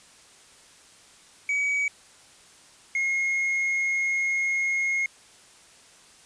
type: tone pair in turn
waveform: triangle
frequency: 2269 / 2154 Hz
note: C#7 / C7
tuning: +40 / +50 cents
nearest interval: minor second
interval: 90 cents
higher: first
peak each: -21 dBFS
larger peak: neither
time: 1.49-1.88 / 2.95-5.06 s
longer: second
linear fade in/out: 2 ms
effects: white hiss -53 dBFS RMS until 6.25 s + resampled to 22050 Hz